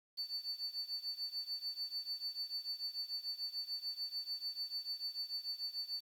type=tone with tremolo; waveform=sine; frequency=4500 Hz; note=C#8; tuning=25 cents sharp; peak=-34 dBFS; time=0.17-6.01 s; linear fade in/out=20 ms; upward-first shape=triangle; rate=6.8 Hz; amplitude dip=95%; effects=tanh soft clip ceiling -34 dBFS + 10-bit